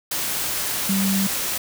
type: tone in noise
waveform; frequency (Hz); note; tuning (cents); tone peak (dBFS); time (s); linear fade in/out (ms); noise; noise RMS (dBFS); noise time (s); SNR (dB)
sine; 194.5; G3; -13; -19; 0.89-1.27; 5; white; -25; 0.11-1.58; +3
effects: none